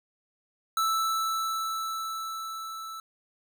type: tone with level ramp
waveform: square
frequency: 1318.5 Hz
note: E6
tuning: in tune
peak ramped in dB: -24 to -38 dBFS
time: 0.77-3 s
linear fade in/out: 2 ms
effects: none